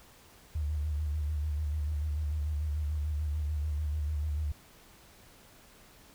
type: tone with vibrato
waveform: sine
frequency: 75.2 Hz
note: D2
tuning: 42 cents sharp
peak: -29 dBFS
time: 0.55-4.52 s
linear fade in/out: 5 ms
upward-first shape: square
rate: 6.8 Hz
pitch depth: 46 cents each way
effects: pink hiss -57 dBFS RMS until 6.14 s